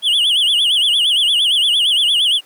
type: tone with vibrato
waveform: triangle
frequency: 3136 Hz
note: G7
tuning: in tune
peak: -10 dBFS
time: 0.02-2.41 s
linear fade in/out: 50 ms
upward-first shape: sine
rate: 8.7 Hz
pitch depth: 180 cents each way
effects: pink hiss -49 dBFS RMS until 2.45 s + high-pass 400 Hz 12 dB/octave